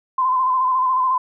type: tone with vibrato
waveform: sine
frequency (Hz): 1028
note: C6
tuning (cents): -31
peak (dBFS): -15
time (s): 0.18-1.18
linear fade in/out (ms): 5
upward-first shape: square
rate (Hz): 14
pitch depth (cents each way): 33
effects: none